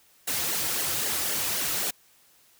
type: noise with flanger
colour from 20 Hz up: white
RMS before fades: -28 dBFS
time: 0.27-1.91 s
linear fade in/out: 10 ms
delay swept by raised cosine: 0.8 to 5 ms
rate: 3.8 Hz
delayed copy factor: -0.85
effects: white hiss -60 dBFS RMS until 2.59 s